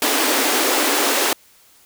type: high-pass noise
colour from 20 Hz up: pink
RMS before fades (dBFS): -18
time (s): 0.02-1.33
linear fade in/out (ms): 2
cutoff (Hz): 250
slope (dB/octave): 96
effects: white hiss -52 dBFS RMS until 1.85 s